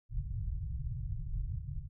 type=low-pass noise; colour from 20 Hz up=pink; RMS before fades=-37 dBFS; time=0.09-1.89 s; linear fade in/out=50 ms; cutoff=150 Hz; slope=96 dB/octave; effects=none